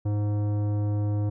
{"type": "tone with tanh clipping", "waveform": "sine", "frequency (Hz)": 103.83, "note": "G#2", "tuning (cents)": 0, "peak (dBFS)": -25, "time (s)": [0.05, 1.3], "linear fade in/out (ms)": 10, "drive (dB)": 14, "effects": []}